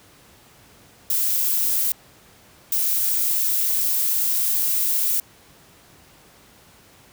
violet noise bursts at uneven times, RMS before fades -21 dBFS, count 2, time 1.1-1.92 / 2.72-5.2 s, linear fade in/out 2 ms, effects pink hiss -51 dBFS RMS until 7.12 s + high-pass 60 Hz 12 dB/octave

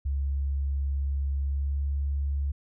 sine tone with pitch glide, 69.3 to 70.23 Hz, C#2 to C#2, 0 to +23 cents, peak -25 dBFS, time 0.05-2.52 s, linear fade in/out 10 ms, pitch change +23 cents, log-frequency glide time 1.45-1.81 s, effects none

